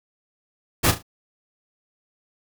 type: noise with echo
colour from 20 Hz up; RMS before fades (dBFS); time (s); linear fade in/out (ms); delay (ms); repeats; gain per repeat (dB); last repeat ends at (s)
pink; -17; 0.83-0.92; 20; 36; 3; -10; 1.028
effects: none